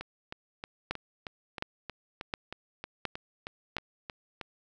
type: two click trains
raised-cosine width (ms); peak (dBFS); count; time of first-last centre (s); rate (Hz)
0.3; -22 / -15; 15 / 5; 0.01-4.413 / 0.91-3.767; 3.18 / 1.4
effects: none